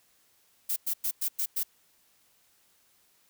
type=noise bursts; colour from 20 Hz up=violet; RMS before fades=-29 dBFS; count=6; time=0.69-1.634 s; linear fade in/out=10 ms; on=74 ms; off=100 ms; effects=white hiss -66 dBFS RMS until 3.29 s